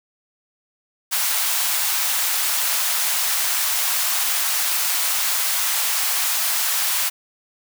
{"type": "high-pass noise", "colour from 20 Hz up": "white", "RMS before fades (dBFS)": -21, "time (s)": [1.11, 7.1], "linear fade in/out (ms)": 20, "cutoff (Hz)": 720, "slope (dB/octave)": 24, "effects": []}